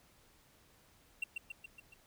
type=tone with echo; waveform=triangle; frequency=2731 Hz; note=F7; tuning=39 cents flat; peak=-31 dBFS; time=1.22-1.24 s; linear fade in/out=5 ms; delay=140 ms; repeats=5; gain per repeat=-4 dB; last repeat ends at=1.94 s; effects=pink hiss -66 dBFS RMS until 2.06 s